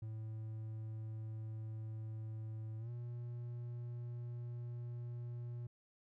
triangle tone with pitch glide, 110 to 119.96 Hz, A2 to B2, 0 to -50 cents, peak -40 dBFS, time 0.02-5.67 s, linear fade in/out 5 ms, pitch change +150 cents, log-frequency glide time 2.79-2.9 s, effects none

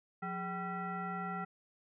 sine tone with frequency modulation, 770 Hz, G5, 31 cents flat, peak -36 dBFS, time 0.22-1.45 s, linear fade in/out 10 ms, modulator 591 Hz, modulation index 1.5, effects none

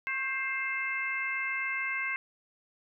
harmonic tone with a mistuned harmonic, 527 Hz, C5, 12 cents sharp, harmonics 2 / 3 / 4 / 5, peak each -40 / -36 / -32 / -38 dBFS, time 0.07-2.16 s, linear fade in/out 0 ms, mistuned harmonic 2, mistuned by +55 cents, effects none

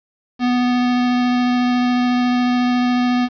square tone with vibrato, 246.9 Hz, B3, in tune, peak -15 dBFS, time 0.39-3.29 s, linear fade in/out 50 ms, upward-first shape triangle, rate 14 Hz, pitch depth 9 cents each way, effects resampled to 11025 Hz + 7-bit

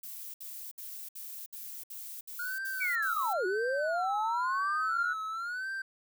violet noise bursts, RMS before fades -43 dBFS, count 9, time 0.03-3.332 s, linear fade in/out 5 ms, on 310 ms, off 64 ms
triangle tone with vibrato, 1424 Hz, F6, 33 cents sharp, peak -32 dBFS, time 2.39-5.82 s, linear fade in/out 5 ms, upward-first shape sine, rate 0.97 Hz, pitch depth 170 cents each way
sine linear two-way sweep, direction down then up, 2349 to 356.8 to 1481 Hz, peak -29 dBFS, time 2.8-5.14 s, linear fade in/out 20 ms, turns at 3.46 s
effects none

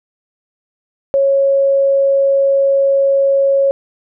sine tone, 550 Hz, C#5, 14 cents flat, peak -9 dBFS, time 1.14-3.71 s, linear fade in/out 0 ms, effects none

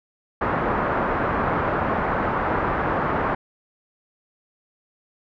white low-pass noise, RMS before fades -23 dBFS, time 0.41-3.35 s, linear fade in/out 5 ms, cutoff 1400 Hz, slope 24 dB/octave, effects none

